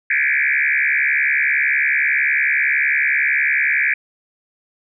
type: tone with frequency modulation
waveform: sine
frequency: 1994 Hz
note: B6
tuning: 16 cents sharp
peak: -14 dBFS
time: 0.1-3.94 s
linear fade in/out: 5 ms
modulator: 70.9 Hz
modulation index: 5.4
effects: none